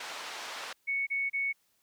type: band-pass noise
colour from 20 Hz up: pink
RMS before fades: -41 dBFS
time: 0-0.73 s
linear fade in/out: 5 ms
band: 820 to 5300 Hz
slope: 12 dB/octave
type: tone bursts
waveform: sine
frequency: 2217 Hz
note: C#7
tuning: in tune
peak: -28 dBFS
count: 3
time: 0.87-1.53 s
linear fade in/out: 20 ms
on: 200 ms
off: 30 ms
effects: white hiss -72 dBFS RMS until 1.82 s